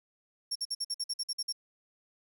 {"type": "tone bursts", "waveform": "35% pulse", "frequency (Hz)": 5510, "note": "F8", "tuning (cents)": -24, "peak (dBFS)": -28, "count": 11, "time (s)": [0.51, 1.526], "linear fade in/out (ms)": 10, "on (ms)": 46, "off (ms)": 51, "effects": []}